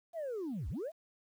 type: linear two-way sweep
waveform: sine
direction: down then up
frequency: 698.5 to 50.6 to 698.5 Hz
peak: -34 dBFS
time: 0.13-0.92 s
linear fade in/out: 50 ms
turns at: 0.69 s
effects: tanh soft clip ceiling -34 dBFS + 11-bit